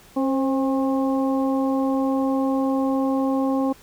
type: harmonic tone with a mistuned harmonic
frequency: 269.3 Hz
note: C#4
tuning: 50 cents flat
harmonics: 1 / 2 / 3 / 4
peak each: -20 / -26 / -30 / -32 dBFS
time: 0.16-3.73 s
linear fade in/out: 10 ms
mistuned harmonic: 2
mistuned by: -32 cents
effects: pink hiss -50 dBFS RMS until 3.82 s